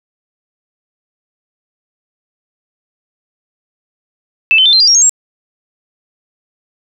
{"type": "tone with pitch steps", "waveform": "sine", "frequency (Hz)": [2637, 3064, 3561, 4138, 4808, 5588, 6493, 7545], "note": ["E7", "G7", "A7", "C8", "D8", "F8", "G#8", "A#8"], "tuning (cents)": [0, -40, 20, -20, 40, 0, -40, 20], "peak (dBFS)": -5, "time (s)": [4.51, 5.094], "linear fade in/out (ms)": 0, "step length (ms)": 73, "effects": []}